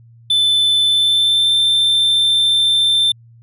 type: tone with pitch glide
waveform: triangle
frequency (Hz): 3520 to 3563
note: A7 to A7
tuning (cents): 0 to +21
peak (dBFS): -10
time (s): 0.3-3.12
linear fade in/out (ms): 5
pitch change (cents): +21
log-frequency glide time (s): 0.85-1.54
effects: added 116 Hz sine -42 dBFS peak until 3.42 s